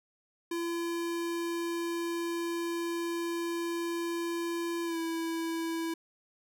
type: tone with pitch glide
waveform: square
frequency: 339.4 to 329.7 Hz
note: F4 to E4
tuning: -49 to 0 cents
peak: -32 dBFS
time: 0.51-5.94 s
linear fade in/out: 5 ms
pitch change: -51 cents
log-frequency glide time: 4.84-4.98 s
effects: none